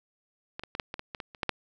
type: clicks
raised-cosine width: 0.3 ms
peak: -20 / -22 / -19 / -12 / -19 / -20 / -21 / -20 / -30 / -12 / -10 dBFS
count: 11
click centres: 0.595 / 0.636 / 0.751 / 0.798 / 0.941 / 0.994 / 1.148 / 1.202 / 1.348 / 1.432 / 1.493 s
effects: none